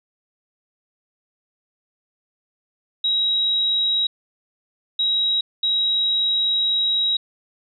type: tone bursts at uneven times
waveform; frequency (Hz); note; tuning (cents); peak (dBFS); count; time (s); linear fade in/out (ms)
sine; 3836; A#7; +49; -17; 3; 3.04-4.07 / 4.99-5.41 / 5.63-7.17; 5
effects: none